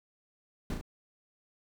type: noise with echo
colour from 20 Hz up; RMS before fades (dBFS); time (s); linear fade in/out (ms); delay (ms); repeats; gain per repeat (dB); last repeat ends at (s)
brown; -33; 0.7-0.74; 2; 36; 2; -4; 0.812
effects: none